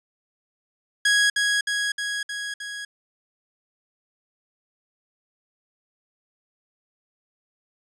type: tone with echo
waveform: sawtooth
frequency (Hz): 1658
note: G#6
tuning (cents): -3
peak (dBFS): -13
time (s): 1.05-1.3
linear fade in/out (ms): 5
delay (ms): 310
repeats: 5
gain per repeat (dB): -3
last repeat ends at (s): 2.85
effects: resampled to 22050 Hz